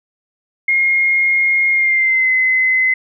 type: tone with pitch glide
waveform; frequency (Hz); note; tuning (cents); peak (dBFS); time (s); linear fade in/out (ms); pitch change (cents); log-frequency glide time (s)
sine; 2141 to 2043; C7 to C7; +39 to -42; -11; 0.68-2.94; 5; -81; 1.71-2.31
effects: none